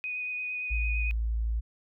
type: tone with vibrato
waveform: sine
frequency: 2489 Hz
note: D#7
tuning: in tune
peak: -31 dBFS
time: 0.04-1.11 s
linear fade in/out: 0 ms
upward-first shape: sine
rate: 8.8 Hz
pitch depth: 14 cents each way
type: tone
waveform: sine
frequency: 56 Hz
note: A1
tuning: 31 cents sharp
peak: -26 dBFS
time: 0.7-1.61 s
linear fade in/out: 20 ms
effects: none